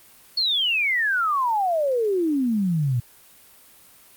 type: exponential sweep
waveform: sine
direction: down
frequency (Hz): 4435 to 116.54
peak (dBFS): -19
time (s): 0.37-3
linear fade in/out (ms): 5
effects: white hiss -51 dBFS RMS until 4.16 s + Opus 32 kbps